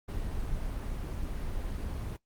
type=noise; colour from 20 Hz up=brown; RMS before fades=-34 dBFS; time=0.08-2.17 s; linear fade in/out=10 ms; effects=noise-tail reverb RT60 0.1 s tail -21 dB re dry + Opus 24 kbps